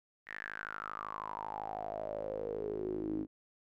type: tone with band-pass filter sweep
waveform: sawtooth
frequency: 52.7 Hz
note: G#1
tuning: 26 cents sharp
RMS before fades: -40 dBFS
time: 0.26-3.27 s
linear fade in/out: 50 ms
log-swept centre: 1900 to 290 Hz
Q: 9.1
effects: none